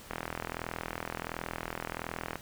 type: click train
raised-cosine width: 0.5 ms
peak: -19 dBFS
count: 94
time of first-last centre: 0.11-2.356 s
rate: 41.4 Hz
effects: pink hiss -50 dBFS RMS until 2.41 s